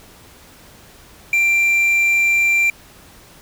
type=tone with quantisation; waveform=triangle; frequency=2363 Hz; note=D7; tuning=10 cents sharp; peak=-11 dBFS; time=1.33-2.7 s; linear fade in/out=2 ms; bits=6; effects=pink hiss -45 dBFS RMS until 3.41 s